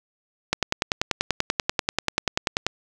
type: click train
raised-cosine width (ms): 0.2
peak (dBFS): -3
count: 23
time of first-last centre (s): 0.53-2.666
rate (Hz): 10.3
effects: none